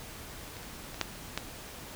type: clicks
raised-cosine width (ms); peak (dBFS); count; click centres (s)
0.2; -30 / -28 / -29 / -26 / -10 / -13; 6; 0.478 / 0.568 / 0.631 / 0.944 / 1.013 / 1.376
effects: pink hiss -45 dBFS RMS until 1.95 s